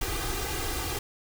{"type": "noise with comb filter", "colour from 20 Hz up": "pink", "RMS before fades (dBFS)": -31, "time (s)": [0.01, 0.99], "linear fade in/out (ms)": 5, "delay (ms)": 2.5, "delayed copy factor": 0.85, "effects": []}